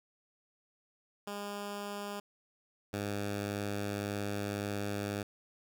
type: tone pair in turn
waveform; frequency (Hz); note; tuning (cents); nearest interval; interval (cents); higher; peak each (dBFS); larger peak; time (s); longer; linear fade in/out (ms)
10% pulse; 203.7 / 101.85; G#3 / G#2; -33 / -33; octave; 1200; first; -30 / -26; second; 1.27-2.2 / 2.93-5.23; second; 5
effects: none